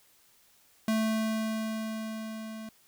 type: tone with level ramp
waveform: square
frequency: 220 Hz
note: A3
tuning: in tune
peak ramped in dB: -25 to -40 dBFS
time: 0.88-2.69 s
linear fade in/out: 2 ms
effects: white hiss -63 dBFS RMS until 2.87 s